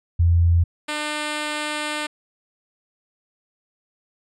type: tone pair in turn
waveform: sine / 5% pulse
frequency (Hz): 85.1 / 300.6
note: F2 / D4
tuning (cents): -44 / +40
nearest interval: octave + minor seventh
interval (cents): 2184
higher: second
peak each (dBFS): -13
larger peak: neither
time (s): 0.19-0.64 / 0.88-2.07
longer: second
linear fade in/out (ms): 10
effects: resampled to 22050 Hz